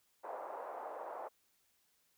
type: band-pass noise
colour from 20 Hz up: white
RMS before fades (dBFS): -45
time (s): 0.23-1.29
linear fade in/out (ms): 20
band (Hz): 510 to 920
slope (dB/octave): 24
effects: white hiss -75 dBFS RMS until 2.17 s